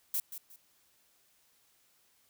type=noise with echo; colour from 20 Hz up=violet; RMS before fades=-32 dBFS; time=0.14-0.2 s; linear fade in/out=2 ms; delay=180 ms; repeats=2; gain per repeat=-11 dB; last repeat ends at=0.56 s; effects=white hiss -69 dBFS RMS until 2.29 s